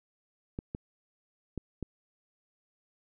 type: clicks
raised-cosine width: 3 ms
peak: -22 dBFS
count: 4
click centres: 0.589 / 0.749 / 1.577 / 1.827 s
effects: none